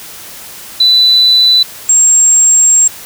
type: tone pair in turn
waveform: sine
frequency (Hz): 3987 / 7526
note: B7 / A#8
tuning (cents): +16 / +16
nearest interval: major seventh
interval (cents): 1100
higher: second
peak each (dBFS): -4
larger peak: neither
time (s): 0.8-1.63 / 1.89-2.88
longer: second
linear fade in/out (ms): 5
effects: white hiss -30 dBFS RMS until 3.05 s